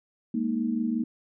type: chord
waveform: sine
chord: Ab suspended second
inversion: none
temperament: equal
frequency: 207.7 / 233.1 / 311.1 Hz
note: Ab3 / Bb3 / Eb4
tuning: 0 / 0 / 0 cents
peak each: -32 / -26 / -32 dBFS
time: 0.34-1.04 s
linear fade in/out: 5 ms
effects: none